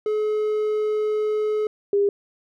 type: tone pair in turn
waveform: triangle / sine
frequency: 426.6 / 403.7 Hz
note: G#4 / G#4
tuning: +46 / -49 cents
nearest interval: minor second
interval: 95 cents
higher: first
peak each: -18 / -16 dBFS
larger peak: second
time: 0.06-1.67 / 1.93-2.09 s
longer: first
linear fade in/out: 2 ms
effects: none